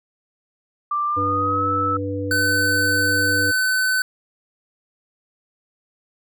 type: tone with pitch glide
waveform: sine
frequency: 1180 to 1309.3 Hz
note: D6 to E6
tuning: +8 to -12 cents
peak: -19 dBFS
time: 0.91-1.97 s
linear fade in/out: 5 ms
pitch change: +180 cents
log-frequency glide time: 1.06-1.71 s
type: harmonic tone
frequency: 98 Hz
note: G2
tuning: in tune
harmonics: 1 / 3 / 5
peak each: -27 / -27 / -27 dBFS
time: 1.16-3.52 s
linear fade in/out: 20 ms
type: tone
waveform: square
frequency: 1515 Hz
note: F#6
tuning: 40 cents sharp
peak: -18 dBFS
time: 2.31-4.02 s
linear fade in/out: 2 ms
effects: none